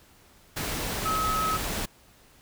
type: tone in noise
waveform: sine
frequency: 1284 Hz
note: E6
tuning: 46 cents flat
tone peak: -25 dBFS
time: 1.05-1.57 s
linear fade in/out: 10 ms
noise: pink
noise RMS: -31 dBFS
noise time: 0.56-1.86 s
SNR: +3 dB
effects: pink hiss -57 dBFS RMS until 2.41 s